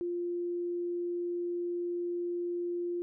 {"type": "tone", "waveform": "sine", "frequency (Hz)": 349.2, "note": "F4", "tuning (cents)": 0, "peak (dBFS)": -31, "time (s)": [0.01, 3.02], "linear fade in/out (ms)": 0, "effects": []}